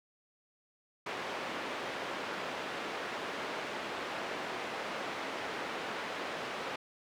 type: band-pass noise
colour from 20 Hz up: pink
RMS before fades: -39 dBFS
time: 1.06-6.76 s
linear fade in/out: 5 ms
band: 370 to 2800 Hz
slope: 12 dB/octave
effects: none